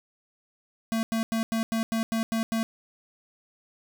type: tone bursts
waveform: square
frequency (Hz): 224.8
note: A3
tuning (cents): +37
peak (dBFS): -25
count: 9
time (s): 0.92-2.63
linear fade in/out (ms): 0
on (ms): 110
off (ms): 90
effects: none